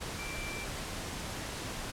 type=tone in noise; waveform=sine; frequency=2349 Hz; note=D7; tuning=in tune; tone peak=-41 dBFS; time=0.18-0.66 s; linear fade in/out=20 ms; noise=pink; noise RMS=-39 dBFS; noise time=0-1.92 s; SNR=-5 dB; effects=low-pass 10000 Hz 12 dB/octave